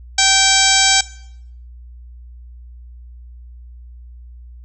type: harmonic tone with a mistuned harmonic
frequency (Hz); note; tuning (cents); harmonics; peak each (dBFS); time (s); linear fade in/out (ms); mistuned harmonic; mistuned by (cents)
775; G5; -20; 1 / 2 / 3 / 4 / 5 / 6 / 7 / 8 / 9 / 10; -20 / -20 / -20 / -20 / -20 / -20 / -20 / -20 / -20 / -20; 0.18-1.01; 5; 4; +47
effects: noise-tail reverb RT60 0.7 s tail -18 dB re dry + added 60 Hz sine -35 dBFS peak until 4.64 s